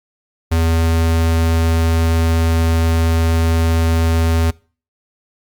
square tone, 82.2 Hz, E2, 4 cents flat, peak -13 dBFS, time 0.51-4.51 s, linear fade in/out 10 ms, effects noise-tail reverb RT60 0.4 s tail -24 dB re dry + Opus 48 kbps

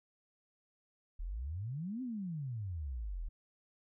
sine exponential two-way sweep, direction up then down, 36.71 to 265.1 to 36.71 Hz, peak -37 dBFS, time 1.19-3.29 s, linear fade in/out 10 ms, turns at 2.02 s, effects none

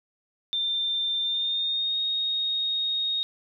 sine tone with pitch glide, 3585 to 3731 Hz, A7 to A#7, +32 to +1 cents, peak -24 dBFS, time 0.53-3.23 s, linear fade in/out 0 ms, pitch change +69 cents, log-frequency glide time 1.21-1.99 s, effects none

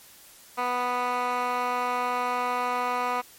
15% pulse tone with band-pass filter, 246.9 Hz, B3, in tune, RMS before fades -27 dBFS, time 0.57-3.22 s, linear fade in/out 20 ms, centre 1300 Hz, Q 1.9, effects white hiss -51 dBFS RMS until 3.38 s + MP3 64 kbps

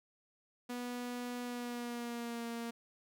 sawtooth tone with pitch glide, 244.6 to 233.1 Hz, B3 to A#3, -16 to 0 cents, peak -35 dBFS, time 0.69-2.71 s, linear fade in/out 10 ms, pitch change -84 cents, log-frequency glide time 1.43-2.46 s, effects none

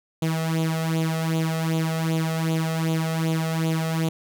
sawtooth tone with flanger, 161.6 Hz, E3, 34 cents flat, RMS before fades -24 dBFS, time 0.22-4.09 s, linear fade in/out 5 ms, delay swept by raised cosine 0.28 to 1.58 ms, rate 2.6 Hz, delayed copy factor +0.7, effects none

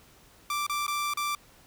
sawtooth tone with dropouts, 1174.7 Hz, D6, in tune, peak -24 dBFS, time 0.5-1.35 s, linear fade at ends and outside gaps 2 ms, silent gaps 0.666-0.696 / 0.866-0.879 / 1.137-1.172 s, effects pink hiss -57 dBFS RMS until 1.66 s

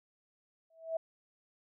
sine tone with exponential growth, 652 Hz, E5, 19 cents flat, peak -28 dBFS, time 0.7-0.97 s, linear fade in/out 5 ms, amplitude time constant 57 ms, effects none

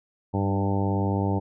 harmonic tone with a mistuned harmonic, 98.7 Hz, G2, 12 cents sharp, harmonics 1 / 2 / 3 / 4 / 5 / 6 / 7 / 8 / 9, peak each -25 / -28 / -30 / -33 / -35 / -37 / -39 / -35 / -34 dBFS, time 0.33-1.4 s, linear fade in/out 20 ms, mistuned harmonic 2, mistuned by -20 cents, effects none

